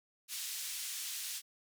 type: band-pass noise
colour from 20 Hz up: white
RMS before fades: -41 dBFS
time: 0.28-1.42 s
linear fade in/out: 50 ms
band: 2600 to 11000 Hz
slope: 12 dB/octave
effects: none